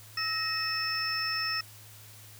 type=tone cluster; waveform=sine; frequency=1300 / 1866 / 2571 / 5300 Hz; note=E6 / A#6 / E7 / E8; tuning=-24 / +1 / -44 / +9 cents; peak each=-36 / -35 / -37 / -31 dBFS; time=0.17-1.61 s; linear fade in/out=5 ms; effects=added 106 Hz sine -52 dBFS peak until 2.39 s + white hiss -52 dBFS RMS until 2.39 s

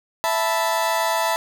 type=chord; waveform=35% pulse; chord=E suspended fourth; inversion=none; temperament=equal; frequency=659.3 / 880 / 987.8 Hz; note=E5 / A5 / B5; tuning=0 / 0 / 0 cents; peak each=-22 dBFS; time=0.24-1.36 s; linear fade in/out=0 ms; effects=none

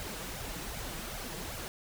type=noise with flanger; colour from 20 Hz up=pink; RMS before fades=-40 dBFS; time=0-1.68 s; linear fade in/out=0 ms; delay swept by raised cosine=1.3 to 6.3 ms; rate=2.6 Hz; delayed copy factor=+0.75; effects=none

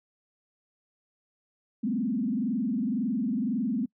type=tone with frequency modulation; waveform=sine; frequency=233.1 Hz; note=A#3; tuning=in tune; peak=-25 dBFS; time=1.83-3.86 s; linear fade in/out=10 ms; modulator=21.9 Hz; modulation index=1.6; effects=noise-tail reverb RT60 0.1 s tail -24 dB re dry

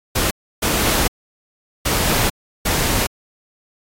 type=noise bursts at uneven times; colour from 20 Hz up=pink; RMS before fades=-18 dBFS; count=4; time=0.15-0.31 / 0.62-1.08 / 1.85-2.3 / 2.65-3.07 s; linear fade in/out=10 ms; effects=AAC 48 kbps

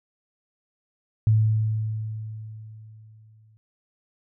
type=tone with exponential decay; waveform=sine; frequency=109.1 Hz; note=A2; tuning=14 cents flat; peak=-14 dBFS; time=1.27-3.57 s; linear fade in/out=0 ms; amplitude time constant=500 ms; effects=none

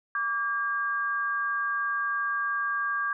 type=tone pair together; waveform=sine; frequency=1157.9 / 1615 Hz; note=D6 / G#6; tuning=-25 / -49 cents; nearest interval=tritone; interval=576 cents; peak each=-29 / -28 dBFS; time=0.15-3.13 s; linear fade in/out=2 ms; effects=none

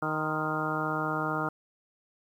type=harmonic tone with a mistuned harmonic; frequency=155.56 Hz; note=D#3; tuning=in tune; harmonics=1 / 2 / 3 / 4 / 5 / 6 / 7 / 8 / 9; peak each=-36 / -35 / -38 / -38 / -37 / -39 / -39 / -34 / -35 dBFS; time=0.02-1.49 s; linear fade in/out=5 ms; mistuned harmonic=7; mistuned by=-57 cents; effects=10-bit

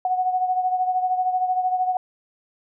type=beating tone pair; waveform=sine; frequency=736 / 749 Hz; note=F#5 / F#5; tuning=-9 / +21 cents; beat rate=13 Hz; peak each=-20 / -27 dBFS; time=0.05-1.97 s; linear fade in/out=2 ms; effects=none

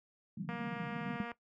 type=band-pass noise; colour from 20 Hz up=pink; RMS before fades=-42 dBFS; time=0.37-1.17 s; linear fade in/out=5 ms; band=150 to 230 Hz; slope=48 dB/octave
type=click train; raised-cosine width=0.5 ms; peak=-29 dBFS; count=196; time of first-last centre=0.49-1.316 s; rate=236 Hz
type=tone with exponential decay; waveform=sine; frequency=207.7 Hz; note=G#3; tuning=in tune; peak=-28 dBFS; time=1.2-1.28 s; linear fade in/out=0 ms; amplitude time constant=17 ms
effects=noise-tail reverb RT60 0.1 s tail -17 dB re dry + high-pass 60 Hz 12 dB/octave

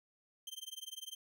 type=tone with tremolo; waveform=sawtooth; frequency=3136 Hz; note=G7; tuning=in tune; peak=-38 dBFS; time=0.47-1.15 s; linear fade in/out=2 ms; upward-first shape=sine; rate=20 Hz; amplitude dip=100%; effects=none

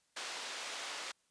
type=band-pass noise; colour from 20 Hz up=white; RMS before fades=-43 dBFS; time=0.16-1.12 s; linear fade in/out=10 ms; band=480 to 4700 Hz; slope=12 dB/octave; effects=white hiss -75 dBFS RMS until 1.3 s + resampled to 22050 Hz

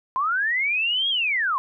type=linear two-way sweep; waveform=sine; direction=up then down; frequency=1008 to 3322 to 1008 Hz; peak=-20 dBFS; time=0.16-1.58 s; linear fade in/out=0 ms; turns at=1.09 s; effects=none

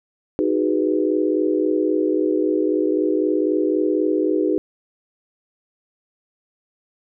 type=chord; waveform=sine; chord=G# minor seventh; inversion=second; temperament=equal with one note detuned; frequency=311.1 / 371.5 / 415.3 / 493.9 Hz; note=D#4 / F#4 / G#4 / B4; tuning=0 / +7 / 0 / 0 cents; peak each=-20 / -22 / -23 / -25 dBFS; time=0.39-4.58 s; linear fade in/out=0 ms; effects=none

